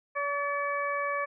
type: harmonic tone with a mistuned harmonic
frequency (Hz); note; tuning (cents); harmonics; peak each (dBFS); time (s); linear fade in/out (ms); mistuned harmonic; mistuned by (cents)
570; C#5; +48; 1 / 2 / 3 / 4; -33 / -31 / -35 / -37; 0.15-1.26; 20; 3; +24
effects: none